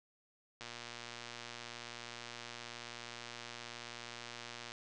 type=click train; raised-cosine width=0.2 ms; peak=-28 dBFS; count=490; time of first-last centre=0.61-4.719 s; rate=119 Hz; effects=resampled to 24000 Hz